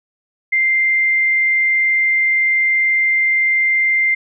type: tone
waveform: sine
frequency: 2093 Hz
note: C7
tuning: in tune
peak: -12 dBFS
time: 0.52-4.15 s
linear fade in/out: 10 ms
effects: none